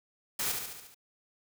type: noise with echo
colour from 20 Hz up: white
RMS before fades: -32 dBFS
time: 0.39-0.52 s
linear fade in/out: 5 ms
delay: 71 ms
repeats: 6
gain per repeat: -4 dB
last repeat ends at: 0.946 s
effects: none